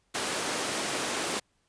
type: high-pass noise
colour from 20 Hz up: pink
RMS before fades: -31 dBFS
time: 0.14-1.4 s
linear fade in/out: 10 ms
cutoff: 280 Hz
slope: 12 dB/octave
effects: pink hiss -72 dBFS RMS until 1.68 s + resampled to 22050 Hz